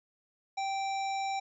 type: harmonic tone with a mistuned harmonic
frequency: 781 Hz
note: G5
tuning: 7 cents flat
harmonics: 1 / 3 / 5 / 7 / 9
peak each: -31 / -41 / -45 / -48 / -50 dBFS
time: 0.57-1.4 s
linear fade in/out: 10 ms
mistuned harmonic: 7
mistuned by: +23 cents
effects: none